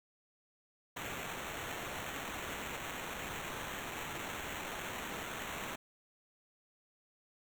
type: noise with sample-and-hold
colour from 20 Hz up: white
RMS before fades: -42 dBFS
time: 0.96-5.76 s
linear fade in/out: 10 ms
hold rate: 4900 Hz
effects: none